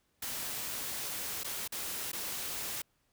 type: noise with dropouts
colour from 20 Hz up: white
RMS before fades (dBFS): -38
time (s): 0.22-2.82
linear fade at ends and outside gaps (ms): 5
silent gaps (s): 1.435-1.444 / 1.678-1.721 / 2.118-2.13
effects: pink hiss -75 dBFS RMS until 3.12 s